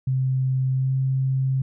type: tone with pitch glide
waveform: sine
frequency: 130.9 to 132.65 Hz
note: C3 to C3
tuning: +1 to +24 cents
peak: -19 dBFS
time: 0.07-1.62 s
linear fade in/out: 5 ms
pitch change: +23 cents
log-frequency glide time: 0.73-0.93 s
effects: none